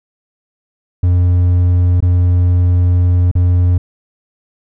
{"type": "tone with dropouts", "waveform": "triangle", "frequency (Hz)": 88.9, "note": "F2", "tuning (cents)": 31, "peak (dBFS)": -6, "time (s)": [1.03, 3.78], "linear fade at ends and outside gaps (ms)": 5, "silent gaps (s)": [[2.005, 2.024], [3.314, 3.352]], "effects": []}